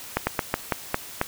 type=slowing click train; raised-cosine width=0.5 ms; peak=-6 dBFS; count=7; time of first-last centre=0.17-1.214 s; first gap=100 ms; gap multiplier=1.22; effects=white hiss -40 dBFS RMS until 1.27 s